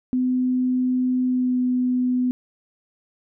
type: tone with pitch glide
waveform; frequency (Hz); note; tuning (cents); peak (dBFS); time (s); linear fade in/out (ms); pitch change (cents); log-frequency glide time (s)
sine; 253.4 to 250.8; B3 to B3; +45 to +27; -18; 0.13-2.31; 0; -18; 1.26-1.59
effects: none